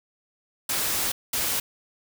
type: noise bursts at uneven times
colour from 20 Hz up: white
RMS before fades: -26 dBFS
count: 2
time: 0.69-1.12 / 1.33-1.6 s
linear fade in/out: 5 ms
effects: none